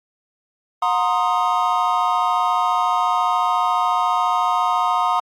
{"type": "chord", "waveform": "triangle", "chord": "C half-diminished seventh", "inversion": "second", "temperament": "equal with one note detuned", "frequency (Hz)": [725.2, 932.3, 1046.5, 1244.5], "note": ["Gb5", "Bb5", "C6", "Eb6"], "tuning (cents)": [-35, 0, 0, 0], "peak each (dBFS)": -20, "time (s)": [0.82, 5.2], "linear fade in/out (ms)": 5, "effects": ["AAC 64 kbps"]}